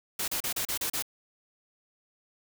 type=noise bursts; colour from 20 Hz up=white; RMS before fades=-31 dBFS; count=7; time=0.19-1.024 s; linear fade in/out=5 ms; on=90 ms; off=34 ms; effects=none